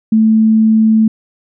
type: tone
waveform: sine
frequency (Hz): 220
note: A3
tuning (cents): 0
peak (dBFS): -6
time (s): 0.12-1.08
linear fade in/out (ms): 5
effects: none